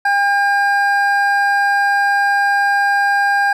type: tone pair together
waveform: triangle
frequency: 804.5 / 1609 Hz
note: G5 / G6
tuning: +45 / +45 cents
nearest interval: octave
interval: 1200 cents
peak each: -13 dBFS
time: 0.05-3.53 s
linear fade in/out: 5 ms
effects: none